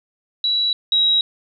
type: tone pair in turn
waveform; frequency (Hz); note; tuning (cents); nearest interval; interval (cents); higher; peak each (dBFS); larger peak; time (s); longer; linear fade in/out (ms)
sine; 3917 / 3845; B7 / B7; -15 / -47; unison; 32; first; -16 / -13; second; 0.44-0.73 / 0.92-1.21; neither; 2
effects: none